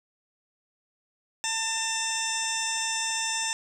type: harmonic tone with a mistuned harmonic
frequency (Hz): 897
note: A5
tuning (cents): +33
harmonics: 1 / 2 / 3 / 4 / 6 / 7 / 8 / 9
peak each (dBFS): -35 / -35 / -35 / -35 / -35 / -35 / -35 / -35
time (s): 1.44-3.53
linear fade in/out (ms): 0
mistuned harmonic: 7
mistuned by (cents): -38
effects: 9-bit